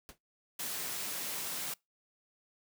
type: noise with exponential decay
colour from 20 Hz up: pink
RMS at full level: -45 dBFS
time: 0.09-0.18 s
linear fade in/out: 0 ms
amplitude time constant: 19 ms
type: high-pass noise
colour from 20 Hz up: white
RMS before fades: -38 dBFS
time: 0.59-1.74 s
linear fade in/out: 5 ms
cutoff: 110 Hz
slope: 48 dB/octave
effects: noise-tail reverb RT60 0.2 s tail -25 dB re dry